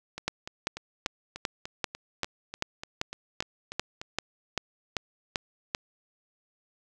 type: two click trains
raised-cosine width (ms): 0.2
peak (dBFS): -10 / -20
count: 15 / 14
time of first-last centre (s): 0.28-5.749 / 0.18-4.015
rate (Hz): 2.56 / 3.39
effects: none